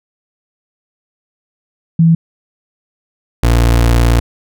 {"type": "tone pair in turn", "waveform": ["sine", "30% pulse"], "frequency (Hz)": [164.81, 58.27], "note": ["E3", "A#1"], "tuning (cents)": [0, 0], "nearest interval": "octave + tritone", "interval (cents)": 1800, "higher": "first", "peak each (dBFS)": -5, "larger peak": "neither", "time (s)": [[1.99, 2.15], [3.43, 4.2]], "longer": "second", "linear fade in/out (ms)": 5, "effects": []}